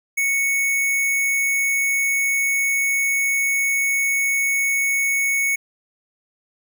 sine tone with sample-and-hold, 2217 Hz, C#7, in tune, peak -17 dBFS, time 0.17-5.56 s, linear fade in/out 10 ms, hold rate 8820 Hz, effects none

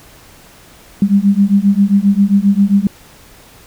sine beating tone pair, 196 / 203.5 Hz, G3 / G#3, 0 / -35 cents, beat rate 7.5 Hz, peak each -11 dBFS, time 1.02-2.87 s, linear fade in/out 2 ms, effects pink hiss -42 dBFS RMS until 3.66 s

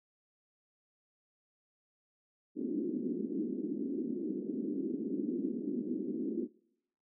white band-pass noise, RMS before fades -36 dBFS, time 2.55-6.48 s, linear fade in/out 50 ms, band 210 to 360 Hz, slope 48 dB/octave, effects noise-tail reverb RT60 0.8 s tail -24 dB re dry

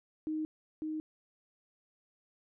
sine tone pair in turn, 311.1 / 311.1 Hz, D#4 / D#4, 0 / 0 cents, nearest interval unison, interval 0 cents, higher neither, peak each -32 / -34 dBFS, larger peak first, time 0.27-0.45 / 0.82-1 s, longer neither, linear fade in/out 0 ms, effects none

